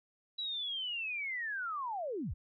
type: linear sweep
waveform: sine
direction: down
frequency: 3944 to 36.71 Hz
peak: -35 dBFS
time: 0.38-2.34 s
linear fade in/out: 10 ms
effects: none